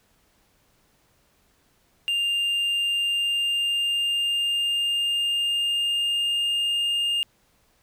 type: tone with pitch glide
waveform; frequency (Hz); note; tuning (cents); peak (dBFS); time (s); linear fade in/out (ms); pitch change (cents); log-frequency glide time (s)
triangle; 2800 to 2819; F7 to F7; +4 to +16; -20; 2.08-7.23; 0; +12; 3.09-6.54
effects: pink hiss -64 dBFS RMS until 7.82 s